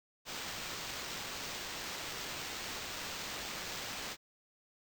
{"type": "noise with sample-and-hold", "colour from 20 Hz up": "white", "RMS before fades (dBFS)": -42, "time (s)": [0.25, 4.17], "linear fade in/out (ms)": 50, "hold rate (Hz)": 11025, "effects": []}